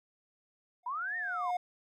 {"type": "tone with exponential growth", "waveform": "triangle", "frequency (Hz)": 718, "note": "F5", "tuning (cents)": 48, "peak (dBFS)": -26, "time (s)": [0.83, 1.57], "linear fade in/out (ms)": 5, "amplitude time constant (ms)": 160}
{"type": "linear two-way sweep", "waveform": "sine", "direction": "up then down", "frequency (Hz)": [932.3, 1864.7, 932.3], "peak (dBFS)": -33, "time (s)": [0.86, 1.51], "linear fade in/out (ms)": 5, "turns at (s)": 1.17}
{"effects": []}